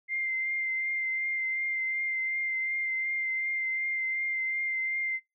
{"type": "tone with vibrato", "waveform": "sine", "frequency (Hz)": 2093, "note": "C7", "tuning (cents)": 0, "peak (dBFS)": -28, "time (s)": [0.08, 5.2], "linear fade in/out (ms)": 50, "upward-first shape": "triangle", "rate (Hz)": 2.7, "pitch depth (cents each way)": 20, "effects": ["noise-tail reverb RT60 0.2 s tail -26 dB re dry"]}